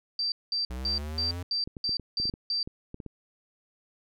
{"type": "tone bursts", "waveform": "sine", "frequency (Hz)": 4682, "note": "D8", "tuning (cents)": -6, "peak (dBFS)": -26, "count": 8, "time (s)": [0.19, 2.63], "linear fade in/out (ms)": 2, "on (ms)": 130, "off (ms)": 200}
{"type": "linear sweep", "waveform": "square", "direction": "up", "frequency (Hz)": [60.4, 90.3], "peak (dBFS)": -34, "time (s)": [0.7, 1.43], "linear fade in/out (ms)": 5}
{"type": "clicks", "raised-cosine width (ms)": 3, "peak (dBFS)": -26, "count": 12, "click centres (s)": [1.675, 1.768, 1.893, 1.997, 2.2, 2.255, 2.295, 2.339, 2.675, 2.944, 3.002, 3.063]}
{"effects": []}